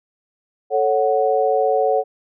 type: chord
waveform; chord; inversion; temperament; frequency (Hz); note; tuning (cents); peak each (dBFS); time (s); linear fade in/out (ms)
sine; F# minor; first; equal; 440 / 554.4 / 740; A4 / C#5 / F#5; 0 / 0 / 0; -19; 0.7-2.04; 50
effects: none